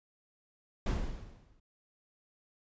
brown noise with exponential decay, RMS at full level -27 dBFS, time 0.86-1.6 s, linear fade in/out 5 ms, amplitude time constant 160 ms, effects resampled to 16000 Hz

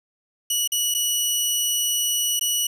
15% pulse tone with dropouts, 2935 Hz, F#7, 15 cents flat, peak -13 dBFS, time 0.5-2.67 s, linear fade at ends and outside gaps 5 ms, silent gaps 0.676-0.719 / 0.942-0.947 / 2.395-2.41 s, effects none

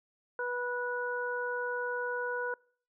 harmonic tone, 490 Hz, B4, 14 cents flat, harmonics 1 / 2 / 3, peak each -35 / -39 / -35 dBFS, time 0.39-2.54 s, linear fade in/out 2 ms, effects noise-tail reverb RT60 0.5 s tail -25 dB re dry

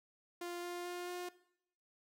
sawtooth tone with pitch steps, 349.2 / 351.6 / 354.1 / 356.5 Hz, F4 / F4 / F4 / F4, 0 / +12 / +24 / +36 cents, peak -37 dBFS, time 0.41-1.29 s, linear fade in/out 5 ms, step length 220 ms, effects noise-tail reverb RT60 0.7 s tail -18 dB re dry

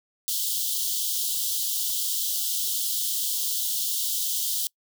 white high-pass noise, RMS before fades -27 dBFS, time 0.28-4.67 s, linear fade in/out 0 ms, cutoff 3000 Hz, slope 96 dB/octave, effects noise-tail reverb RT60 0.1 s tail -25 dB re dry

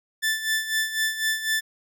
sawtooth tone with tremolo, 1760 Hz, A6, in tune, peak -17 dBFS, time 0.22-1.61 s, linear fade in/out 20 ms, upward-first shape sine, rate 4 Hz, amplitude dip 70%, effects none

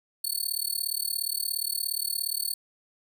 10% pulse tone with amplitude modulation, 4435 Hz, C#8, in tune, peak -17 dBFS, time 0.24-2.54 s, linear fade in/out 5 ms, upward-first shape sine, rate 37.1 Hz, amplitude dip 100%, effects none

